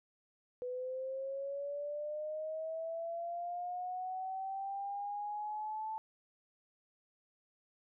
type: linear sweep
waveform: sine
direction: up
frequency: 493.9 to 880 Hz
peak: -37 dBFS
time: 0.62-5.98 s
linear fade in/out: 0 ms
effects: none